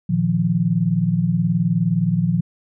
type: chord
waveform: sine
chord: Bb suspended fourth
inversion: none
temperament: equal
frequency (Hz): 116.54 / 155.56 / 174.61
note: Bb2 / Eb3 / F3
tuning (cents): 0 / 0 / 0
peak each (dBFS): -23 / -21 / -18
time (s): 0.09-2.41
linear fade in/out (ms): 10
effects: none